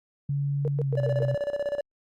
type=tone with pitch glide; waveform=sine; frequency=141.4 to 129.66 Hz; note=C#3 to C3; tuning=+35 to -15 cents; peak=-24 dBFS; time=0.29-1.35 s; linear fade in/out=5 ms; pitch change=-150 cents; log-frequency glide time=0.79-1.03 s
type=tone bursts; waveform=sine; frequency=466.2 Hz; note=A#4; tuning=in tune; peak=-27 dBFS; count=5; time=0.65-1.23 s; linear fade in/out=0 ms; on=28 ms; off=110 ms
type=tone with tremolo; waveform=triangle; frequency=576 Hz; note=D5; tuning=34 cents flat; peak=-22 dBFS; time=0.97-1.81 s; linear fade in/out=5 ms; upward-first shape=square; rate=16 Hz; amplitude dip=75%
effects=Opus 48 kbps